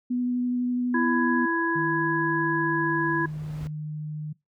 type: tone with vibrato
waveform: sine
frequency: 246.9 Hz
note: B3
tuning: in tune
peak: -23 dBFS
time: 0.1-1.46 s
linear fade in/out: 10 ms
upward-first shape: sine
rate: 12 Hz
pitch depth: 9 cents each way
type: harmonic tone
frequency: 333.1 Hz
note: E4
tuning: 18 cents sharp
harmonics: 1 / 3 / 5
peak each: -26 / -29 / -26 dBFS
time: 0.94-3.26 s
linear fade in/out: 5 ms
type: tone with pitch glide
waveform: sine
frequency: 156.3 to 152.29 Hz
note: D#3 to D#3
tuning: +8 to -37 cents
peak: -30 dBFS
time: 1.75-4.33 s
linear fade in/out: 10 ms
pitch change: -45 cents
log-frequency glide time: 2.08-3.47 s
type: noise with exponential growth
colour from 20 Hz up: brown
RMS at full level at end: -35 dBFS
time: 2.1-3.67 s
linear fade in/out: 0 ms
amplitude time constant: 340 ms
effects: noise-tail reverb RT60 0.2 s tail -22 dB re dry + high-pass 60 Hz 12 dB/octave